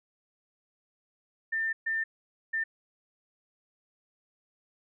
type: tone bursts at uneven times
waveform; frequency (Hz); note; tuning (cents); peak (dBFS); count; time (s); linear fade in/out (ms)
sine; 1796; A6; +35; -27; 3; 1.52-1.73 / 1.86-2.04 / 2.53-2.64; 10
effects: none